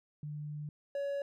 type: tone pair in turn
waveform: sine / triangle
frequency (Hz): 149 / 562.5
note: D3 / C#5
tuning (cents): +25 / +25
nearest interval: octave + major seventh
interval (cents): 2300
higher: second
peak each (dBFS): -38 / -31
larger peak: second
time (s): 0.23-0.69 / 0.95-1.22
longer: first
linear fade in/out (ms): 2
effects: none